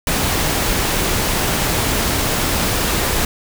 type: noise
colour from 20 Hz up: pink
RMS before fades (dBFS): -18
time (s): 0.07-3.25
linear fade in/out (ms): 2
effects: none

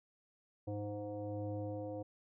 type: tone with frequency modulation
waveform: sine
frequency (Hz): 311.1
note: D#4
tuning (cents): 0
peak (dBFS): -38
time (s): 0.67-2.03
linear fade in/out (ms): 10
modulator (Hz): 207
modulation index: 1.5
effects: none

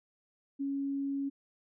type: tone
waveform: sine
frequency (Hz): 277.2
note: C#4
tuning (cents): 0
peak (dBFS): -31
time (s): 0.59-1.3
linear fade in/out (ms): 20
effects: none

